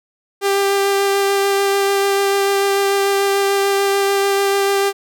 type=tone with vibrato; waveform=sawtooth; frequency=396.3 Hz; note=G4; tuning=19 cents sharp; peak=-10 dBFS; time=0.41-4.93 s; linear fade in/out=50 ms; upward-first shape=sine; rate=6.8 Hz; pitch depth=10 cents each way; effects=none